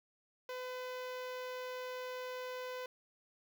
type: tone with notch filter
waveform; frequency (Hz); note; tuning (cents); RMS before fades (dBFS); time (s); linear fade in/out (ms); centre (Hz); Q
sawtooth; 505; B4; +39; -43; 0.49-2.86; 2; 9100; 0.7
effects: 12-bit